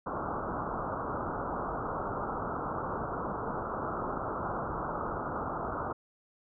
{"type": "low-pass noise", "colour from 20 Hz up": "white", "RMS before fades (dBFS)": -35, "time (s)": [0.06, 5.93], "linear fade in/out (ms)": 10, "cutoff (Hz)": 1400, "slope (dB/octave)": 96, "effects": []}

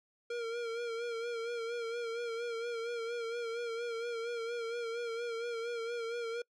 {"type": "tone with vibrato", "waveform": "square", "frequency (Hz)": 466.2, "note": "A#4", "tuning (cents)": 0, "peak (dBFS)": -36, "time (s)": [0.3, 6.42], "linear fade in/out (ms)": 5, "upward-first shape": "sine", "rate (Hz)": 4.3, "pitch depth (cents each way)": 48, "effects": ["noise-tail reverb RT60 0.1 s tail -26 dB re dry", "low-pass 5000 Hz 12 dB/octave"]}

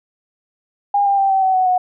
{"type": "tone with pitch steps", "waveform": "sine", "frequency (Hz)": [810, 796.5, 783.3, 770.3, 757.5, 744.9, 732.5], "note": ["G#5", "G5", "G5", "G5", "F#5", "F#5", "F#5"], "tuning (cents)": [-43, 27, -2, -30, 40, 11, -18], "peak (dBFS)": -12, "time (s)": [0.94, 1.78], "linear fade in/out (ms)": 5, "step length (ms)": 120, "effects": []}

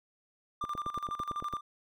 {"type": "tone with tremolo", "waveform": "triangle", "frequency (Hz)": 1190, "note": "D6", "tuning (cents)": 22, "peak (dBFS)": -30, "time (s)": [0.61, 1.61], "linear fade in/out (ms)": 5, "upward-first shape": "square", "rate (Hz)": 12, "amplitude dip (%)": 75}
{"type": "click train", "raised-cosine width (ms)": 2, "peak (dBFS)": -28, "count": 9, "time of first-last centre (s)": [0.64, 1.537], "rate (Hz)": 8.92}
{"effects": []}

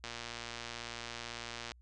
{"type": "click train", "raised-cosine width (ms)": 0.2, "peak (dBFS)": -24, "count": 199, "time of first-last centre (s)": [0.04, 1.718], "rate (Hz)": 118, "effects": ["added 60 Hz sine -57 dBFS peak until 1.81 s", "resampled to 24000 Hz"]}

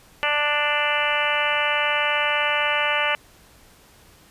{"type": "harmonic tone", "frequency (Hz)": 294.7, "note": "D4", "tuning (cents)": 6, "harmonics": [2, 3, 4, 5, 6, 7, 8, 9, 10], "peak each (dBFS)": [-28, -28, -28, -28, -28, -28, -28, -28, -28], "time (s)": [0.23, 3.15], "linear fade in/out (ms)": 0, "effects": ["pink hiss -52 dBFS RMS until 4.3 s", "resampled to 32000 Hz"]}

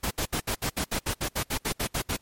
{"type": "noise bursts", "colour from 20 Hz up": "pink", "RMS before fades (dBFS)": -28, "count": 15, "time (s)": [0.03, 2.168], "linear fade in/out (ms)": 10, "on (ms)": 80, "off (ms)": 67, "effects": ["pink hiss -63 dBFS RMS until 2.21 s", "MP3 64 kbps"]}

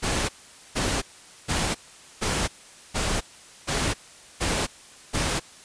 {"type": "noise bursts", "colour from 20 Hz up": "pink", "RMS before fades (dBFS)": -25, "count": 8, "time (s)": [0.02, 5.4], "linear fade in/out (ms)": 20, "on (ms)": 270, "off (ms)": 460, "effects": ["white hiss -48 dBFS RMS until 5.64 s", "resampled to 22050 Hz"]}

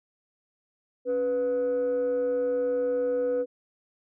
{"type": "tone pair together", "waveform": "sine", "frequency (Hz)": [277.2, 493.9], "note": ["C#4", "B4"], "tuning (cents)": [0, 0], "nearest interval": "minor seventh", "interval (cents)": 1000, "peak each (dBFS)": [-32, -22], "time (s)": [1.05, 3.46], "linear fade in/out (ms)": 50, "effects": ["tanh soft clip ceiling -21 dBFS"]}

